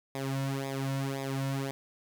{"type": "tone with flanger", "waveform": "sawtooth", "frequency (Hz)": 135.9, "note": "C#3", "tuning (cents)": -34, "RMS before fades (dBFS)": -33, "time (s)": [0.15, 1.71], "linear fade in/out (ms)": 0, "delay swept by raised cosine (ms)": [0.68, 2.58], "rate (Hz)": 1.9, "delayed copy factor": -0.8, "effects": []}